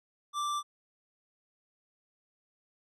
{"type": "tone", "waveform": "square", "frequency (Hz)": 1174.7, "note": "D6", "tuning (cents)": 0, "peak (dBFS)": -31, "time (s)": [0.33, 0.63], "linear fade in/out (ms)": 50, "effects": ["low-pass 9000 Hz 12 dB/octave"]}